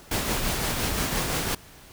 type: noise with tremolo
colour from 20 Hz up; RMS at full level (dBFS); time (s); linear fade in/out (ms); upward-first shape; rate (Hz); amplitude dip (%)
pink; -25; 0.11-1.55; 5; triangle; 5.8; 40
effects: pink hiss -49 dBFS RMS until 1.92 s